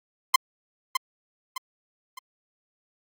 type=tone with echo; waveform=sawtooth; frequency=1041 Hz; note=C6; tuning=9 cents flat; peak=-9 dBFS; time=0.34-0.36 s; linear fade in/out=5 ms; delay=610 ms; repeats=3; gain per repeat=-8 dB; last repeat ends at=2.19 s; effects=Opus 48 kbps